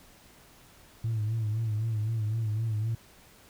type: tone with vibrato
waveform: sine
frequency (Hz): 110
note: A2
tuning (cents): 0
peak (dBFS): -25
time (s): 1.04-2.95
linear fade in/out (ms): 5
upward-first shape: sine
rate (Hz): 3.9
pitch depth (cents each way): 70
effects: tanh soft clip ceiling -24 dBFS + pink hiss -56 dBFS RMS until 3.49 s